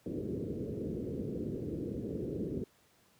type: low-pass noise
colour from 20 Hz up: white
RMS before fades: -37 dBFS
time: 0.06-2.64 s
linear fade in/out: 2 ms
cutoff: 460 Hz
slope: 48 dB/octave
effects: pink hiss -67 dBFS RMS until 3.19 s + high-pass 80 Hz 12 dB/octave